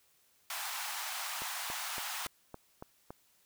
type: high-pass noise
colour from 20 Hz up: pink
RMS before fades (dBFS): -39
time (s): 0.5-2.27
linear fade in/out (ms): 2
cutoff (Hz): 730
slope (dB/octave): 48
type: click train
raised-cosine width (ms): 1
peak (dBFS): -29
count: 7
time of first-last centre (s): 1.42-3.105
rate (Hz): 3.56
effects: white hiss -69 dBFS RMS until 3.45 s